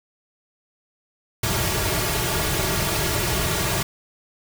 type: noise with comb filter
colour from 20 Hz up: pink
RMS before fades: -23 dBFS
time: 1.43-3.83 s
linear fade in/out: 5 ms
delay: 3.9 ms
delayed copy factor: -0.75
effects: none